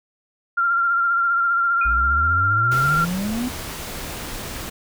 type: tone with vibrato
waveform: sine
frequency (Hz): 1381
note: F6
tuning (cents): -20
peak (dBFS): -16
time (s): 0.57-3.05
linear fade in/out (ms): 10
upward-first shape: sine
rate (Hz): 15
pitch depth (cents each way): 30
type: tone with exponential decay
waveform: sine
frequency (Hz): 2457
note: D#7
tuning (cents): -22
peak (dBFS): -23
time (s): 1.81-1.99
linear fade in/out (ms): 5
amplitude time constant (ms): 39
type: exponential sweep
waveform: triangle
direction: up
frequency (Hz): 54.5 to 257.2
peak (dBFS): -20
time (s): 1.85-3.49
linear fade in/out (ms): 10
type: noise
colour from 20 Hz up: pink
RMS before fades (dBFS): -31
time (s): 2.71-4.7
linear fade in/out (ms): 10
effects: none